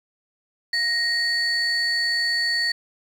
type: tone pair together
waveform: sine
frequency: 1876 / 4462 Hz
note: A#6 / C#8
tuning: +11 / +11 cents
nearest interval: octave + minor third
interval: 1500 cents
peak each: -21 dBFS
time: 0.73-2.72 s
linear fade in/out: 5 ms
effects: tanh soft clip ceiling -16 dBFS + 8-bit